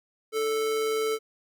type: tone with amplitude modulation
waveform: square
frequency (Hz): 440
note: A4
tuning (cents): 0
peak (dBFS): -24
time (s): 0.32-1.19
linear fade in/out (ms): 50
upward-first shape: sine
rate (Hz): 137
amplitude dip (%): 30
effects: none